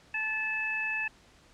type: harmonic tone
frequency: 870 Hz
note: A5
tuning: 20 cents flat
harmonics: 1 / 2 / 3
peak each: -42 / -33 / -31 dBFS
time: 0.14-1.08 s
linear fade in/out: 5 ms
effects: pink hiss -59 dBFS RMS until 1.53 s + low-pass 7000 Hz 12 dB/octave